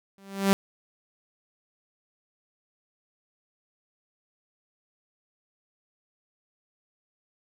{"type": "tone with exponential growth", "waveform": "sawtooth", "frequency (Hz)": 196, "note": "G3", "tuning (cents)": 0, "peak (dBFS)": -12, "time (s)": [0.18, 0.53], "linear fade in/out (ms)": 0, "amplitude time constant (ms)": 76, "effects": []}